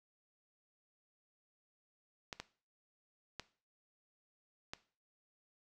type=clicks; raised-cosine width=0.2 ms; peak=-24 dBFS; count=4; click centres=2.328 / 2.4 / 3.397 / 4.735 s; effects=noise-tail reverb RT60 0.4 s tail -17 dB re dry